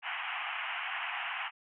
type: band-pass noise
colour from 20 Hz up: white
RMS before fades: -37 dBFS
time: 0.02-1.51 s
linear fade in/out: 50 ms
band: 700 to 3000 Hz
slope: 96 dB/octave
effects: none